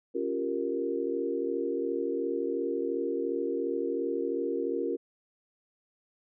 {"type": "chord", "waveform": "sine", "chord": "G half-diminished seventh", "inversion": "second", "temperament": "equal", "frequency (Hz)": [277.2, 349.2, 392, 466.2], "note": ["Db4", "F4", "G4", "Bb4"], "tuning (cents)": [0, 0, 0, 0], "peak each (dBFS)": [-35, -33, -35, -32], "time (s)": [0.14, 4.97], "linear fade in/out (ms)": 20, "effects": []}